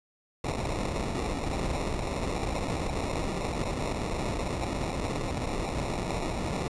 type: noise with sample-and-hold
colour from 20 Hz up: pink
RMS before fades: -31 dBFS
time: 0.44-6.68 s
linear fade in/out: 2 ms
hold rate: 1575 Hz
effects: resampled to 22050 Hz